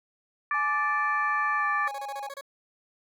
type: harmonic tone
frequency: 586 Hz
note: D5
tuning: 4 cents flat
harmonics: 2 / 3 / 4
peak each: -26 / -28 / -37 dBFS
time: 0.51-1.88 s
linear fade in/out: 2 ms
type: tone with pitch glide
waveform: triangle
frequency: 845 to 823.8 Hz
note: G#5 to G#5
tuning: +30 to -14 cents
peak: -32 dBFS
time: 0.54-2.29 s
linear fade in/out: 5 ms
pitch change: -44 cents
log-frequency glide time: 1.57-1.65 s
type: tone bursts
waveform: 20% pulse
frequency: 554.4 Hz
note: C#5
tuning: in tune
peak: -32 dBFS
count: 8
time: 1.87-2.411 s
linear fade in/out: 5 ms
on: 44 ms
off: 27 ms
effects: none

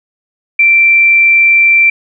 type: tone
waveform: sine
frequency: 2349 Hz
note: D7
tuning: in tune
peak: -4 dBFS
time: 0.59-1.9 s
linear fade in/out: 5 ms
effects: none

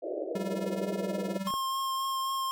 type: band-pass noise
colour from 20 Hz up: white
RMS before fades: -35 dBFS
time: 0.02-1.38 s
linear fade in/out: 10 ms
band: 310 to 660 Hz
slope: 96 dB/octave
type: tone with tremolo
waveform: square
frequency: 193.5 Hz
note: G3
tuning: 22 cents flat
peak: -30 dBFS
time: 0.35-1.51 s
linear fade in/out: 5 ms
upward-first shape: triangle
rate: 19 Hz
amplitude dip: 80%
type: tone with vibrato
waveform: square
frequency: 1069 Hz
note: C6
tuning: 37 cents sharp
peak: -30 dBFS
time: 1.47-2.51 s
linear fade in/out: 0 ms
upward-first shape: triangle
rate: 3.8 Hz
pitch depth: 14 cents each way
type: click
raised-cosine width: 1 ms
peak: -25 dBFS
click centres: 1.539 s
effects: none

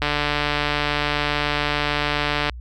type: click train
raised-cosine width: 0.3 ms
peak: -5 dBFS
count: 365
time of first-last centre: 0.02-2.496 s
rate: 147 Hz
effects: added 60 Hz sine -32 dBFS peak until 2.6 s

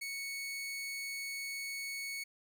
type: tone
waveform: sawtooth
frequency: 2217 Hz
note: C#7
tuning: in tune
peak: -35 dBFS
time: 0.01-2.24 s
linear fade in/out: 10 ms
effects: none

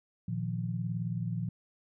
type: chord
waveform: sine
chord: Bb suspended fourth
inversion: none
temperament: equal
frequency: 116.54 / 155.56 / 174.61 Hz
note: Bb2 / Eb3 / F3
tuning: 0 / 0 / 0 cents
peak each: -34 / -38 / -35 dBFS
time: 0.28-1.49 s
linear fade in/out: 5 ms
effects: none

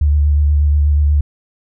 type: tone with vibrato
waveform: sine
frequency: 73.42 Hz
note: D2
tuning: in tune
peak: -9 dBFS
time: 0.01-1.21 s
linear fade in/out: 5 ms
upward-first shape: sine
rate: 8.3 Hz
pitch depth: 27 cents each way
effects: none

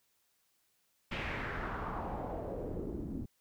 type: noise with low-pass filter sweep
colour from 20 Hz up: pink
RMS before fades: -39 dBFS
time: 1.11-3.26 s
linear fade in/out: 10 ms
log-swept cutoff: 2700 to 240 Hz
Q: 2.5
effects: white hiss -75 dBFS RMS until 3.4 s

